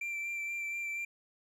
triangle tone with vibrato, 2353 Hz, D7, 3 cents sharp, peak -33 dBFS, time 0.01-1.05 s, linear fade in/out 5 ms, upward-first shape sine, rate 4.2 Hz, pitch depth 16 cents each way, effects none

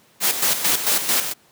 white noise with tremolo, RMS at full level -18 dBFS, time 0.2-1.34 s, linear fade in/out 50 ms, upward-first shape square, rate 4.5 Hz, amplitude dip 60%, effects pink hiss -55 dBFS RMS until 1.51 s + high-pass 150 Hz 12 dB/octave

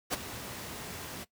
pink noise with ADSR envelope, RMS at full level -28 dBFS, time 0.1-1.25 s, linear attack 35 ms, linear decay 17 ms, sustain -13 dB, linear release 24 ms, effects noise-tail reverb RT60 0.1 s tail -18 dB re dry + high-pass 80 Hz 12 dB/octave

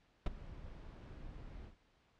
brown noise with ADSR envelope, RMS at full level -30 dBFS, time 0.26-1.76 s, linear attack 4 ms, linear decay 18 ms, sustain -20 dB, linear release 110 ms, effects pink hiss -72 dBFS RMS until 2.19 s + low-pass 4000 Hz 12 dB/octave

